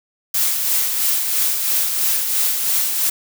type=noise with tremolo; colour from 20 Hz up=blue; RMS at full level=-17 dBFS; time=0.34-3.1 s; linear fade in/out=5 ms; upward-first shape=sine; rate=3 Hz; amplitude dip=40%; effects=none